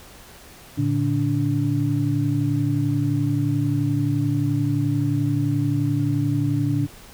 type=tone cluster; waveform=sine; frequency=113.5 / 145 / 289.3 Hz; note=A#2 / D3 / D4; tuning=-46 / -22 / -26 cents; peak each=-23 dBFS; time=0.77-6.87 s; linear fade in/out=20 ms; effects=pink hiss -45 dBFS RMS until 7.13 s